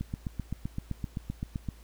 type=click train; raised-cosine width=5 ms; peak=-20 dBFS; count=14; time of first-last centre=0.01-1.687 s; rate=7.75 Hz; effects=added 56 Hz sine -50 dBFS peak until 1.83 s + pink hiss -59 dBFS RMS until 1.83 s